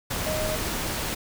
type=tone in noise; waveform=sine; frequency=622.3 Hz; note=D#5; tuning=in tune; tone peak=-28 dBFS; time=0.26-0.56 s; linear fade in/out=10 ms; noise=pink; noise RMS=-29 dBFS; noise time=0.1-1.15 s; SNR=-2 dB; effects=none